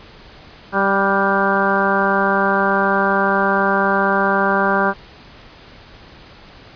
harmonic tone with a mistuned harmonic, 196 Hz, G3, in tune, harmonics 1 / 2 / 3 / 4 / 5 / 6 / 7 / 8, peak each -22 / -22 / -22 / -22 / -22 / -22 / -22 / -22 dBFS, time 0.72-4.94 s, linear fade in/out 50 ms, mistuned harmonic 7, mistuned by +53 cents, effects pink hiss -42 dBFS RMS until 6.75 s + resampled to 11025 Hz

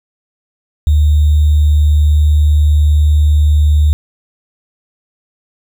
sine tone with sample-and-hold, 75.1 Hz, D2, 39 cents sharp, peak -6 dBFS, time 0.87-3.93 s, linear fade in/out 0 ms, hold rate 3675 Hz, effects none

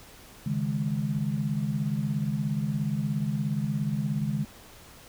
sine chord, C# suspended second, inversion none, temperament equal, 138.59 / 155.56 / 207.7 Hz, C#3 / D#3 / G#3, 0 / 0 / 0 cents, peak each -30 dBFS, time 0.46-4.45 s, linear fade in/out 5 ms, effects pink hiss -50 dBFS RMS until 5.08 s

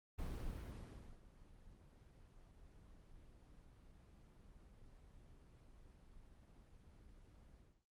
brown noise with ADSR envelope, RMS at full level -43 dBFS, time 0.18-7.85 s, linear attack 11 ms, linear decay 1000 ms, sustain -19 dB, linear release 290 ms, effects Opus 24 kbps

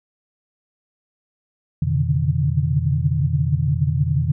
sine tone cluster, 86.6 / 123.6 / 138.1 / 144.5 / 155 Hz, F2 / B2 / C#3 / D3 / D#3, -14 / +2 / -6 / -28 / -6 cents, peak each -23 dBFS, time 1.82-4.32 s, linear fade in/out 5 ms, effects none

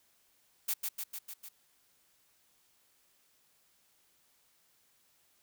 blue noise with echo, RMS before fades -32 dBFS, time 0.68-0.74 s, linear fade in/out 10 ms, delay 150 ms, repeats 5, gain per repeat -3 dB, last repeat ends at 1.49 s, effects white hiss -70 dBFS RMS until 5.42 s

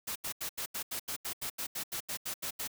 white noise bursts, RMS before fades -37 dBFS, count 16, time 0.07-2.677 s, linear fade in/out 10 ms, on 87 ms, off 81 ms, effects none

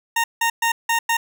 20% pulse tone bursts at uneven times, 923 Hz, A#5, 17 cents flat, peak -12 dBFS, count 5, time 0.16-0.24 / 0.41-0.5 / 0.62-0.72 / 0.89-0.99 / 1.09-1.17 s, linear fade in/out 5 ms, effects none

